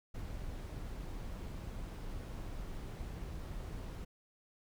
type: noise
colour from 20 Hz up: brown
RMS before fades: -43 dBFS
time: 0.14-4.05 s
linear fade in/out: 10 ms
effects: none